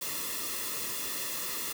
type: noise with comb filter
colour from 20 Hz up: white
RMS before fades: -35 dBFS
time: 0.01-1.73 s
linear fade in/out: 10 ms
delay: 1.3 ms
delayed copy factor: -0.75
effects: none